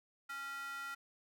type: tone with high-pass filter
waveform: square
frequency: 276.8 Hz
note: C#4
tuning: 2 cents flat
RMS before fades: -44 dBFS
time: 0.29-0.95 s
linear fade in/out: 10 ms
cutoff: 1500 Hz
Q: 6.7
effects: none